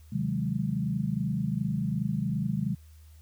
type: chord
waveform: sine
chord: Ab dominant seventh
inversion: first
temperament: equal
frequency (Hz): 130.81 / 155.56 / 185 / 207.7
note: C3 / Eb3 / Gb3 / Ab3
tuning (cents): 0 / 0 / 0 / 0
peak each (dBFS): -32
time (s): 0.12-2.75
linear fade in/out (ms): 10
effects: added 77 Hz sine -49 dBFS peak until 3.21 s + white hiss -64 dBFS RMS until 3.21 s